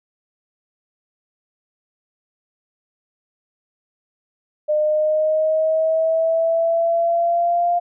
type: linear sweep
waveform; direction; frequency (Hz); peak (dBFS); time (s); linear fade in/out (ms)
sine; up; 604 to 700; -15; 4.68-7.8; 20
effects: none